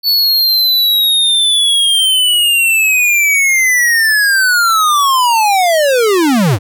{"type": "linear sweep", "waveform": "square", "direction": "down", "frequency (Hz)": [4469, 83.9], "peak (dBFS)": -9, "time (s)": [0.03, 6.59], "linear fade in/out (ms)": 50, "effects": []}